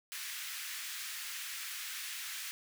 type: high-pass noise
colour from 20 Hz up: pink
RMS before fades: -42 dBFS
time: 0.12-2.51 s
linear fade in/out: 0 ms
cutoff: 1600 Hz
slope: 24 dB/octave
effects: none